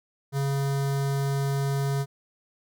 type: tone with notch filter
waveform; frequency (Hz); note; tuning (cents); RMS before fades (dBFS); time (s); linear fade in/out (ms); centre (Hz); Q
square; 138.59; C#3; 0; -26; 0.32-2.06; 50; 2600; 1.7
effects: none